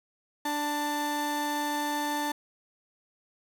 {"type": "tone pair together", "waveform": "35% pulse", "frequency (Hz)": [293.7, 886.5], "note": ["D4", "A5"], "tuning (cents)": [0, 13], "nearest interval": "octave + perfect fifth", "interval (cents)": 1913, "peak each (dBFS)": [-31, -28], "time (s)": [0.45, 2.32], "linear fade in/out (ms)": 5, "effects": []}